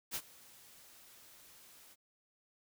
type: noise with ADSR envelope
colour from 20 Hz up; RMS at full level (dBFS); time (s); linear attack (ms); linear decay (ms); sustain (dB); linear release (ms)
white; -37; 0.11-1.96; 44; 55; -22; 37
effects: none